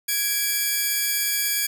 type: tone pair together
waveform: 5% pulse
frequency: 1661.2 / 2329 Hz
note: G#6 / D7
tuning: 0 / -15 cents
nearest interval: tritone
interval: 585 cents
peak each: -14 dBFS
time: 0.08-1.67 s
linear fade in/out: 10 ms
effects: none